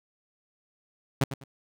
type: tone with echo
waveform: sawtooth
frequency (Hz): 136.1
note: C#3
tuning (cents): -31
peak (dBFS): -16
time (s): 1.21-1.24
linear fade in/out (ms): 5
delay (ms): 100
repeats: 2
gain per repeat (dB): -12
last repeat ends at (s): 1.44
effects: none